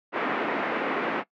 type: band-pass noise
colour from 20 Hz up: pink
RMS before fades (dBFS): -28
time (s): 0.12-1.24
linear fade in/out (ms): 50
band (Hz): 250 to 2300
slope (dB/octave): 24
effects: noise-tail reverb RT60 0.1 s tail -20 dB re dry